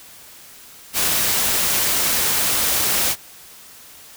white noise, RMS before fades -19 dBFS, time 0.93-3.16 s, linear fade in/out 50 ms, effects white hiss -43 dBFS RMS until 4.16 s

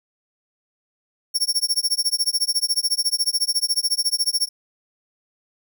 sawtooth tone with tremolo, 5490 Hz, F8, 31 cents flat, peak -13 dBFS, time 1.34-4.49 s, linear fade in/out 20 ms, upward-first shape sine, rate 14 Hz, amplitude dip 100%, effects none

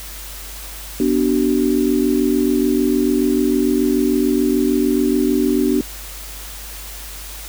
sine chord, B minor, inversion none, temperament equal with one note detuned, 246.9 / 293.7 / 378.9 Hz, B3 / D4 / F#4, 0 / 0 / +41 cents, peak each -18 / -17 / -19 dBFS, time 1-5.81 s, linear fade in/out 2 ms, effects added 50 Hz sine -34 dBFS peak until 7.48 s + white hiss -34 dBFS RMS until 7.48 s

